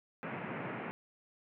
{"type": "band-pass noise", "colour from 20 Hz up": "pink", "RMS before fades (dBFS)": -41, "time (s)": [0.23, 0.91], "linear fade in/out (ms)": 0, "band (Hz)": [120, 2500], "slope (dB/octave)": 48, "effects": []}